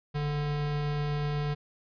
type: tone pair together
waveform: square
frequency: 46.25 / 146.83 Hz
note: F#1 / D3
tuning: 0 / 0 cents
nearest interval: octave + minor sixth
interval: 2000 cents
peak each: -40 / -29 dBFS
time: 0.14-1.55 s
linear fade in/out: 20 ms
effects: resampled to 11025 Hz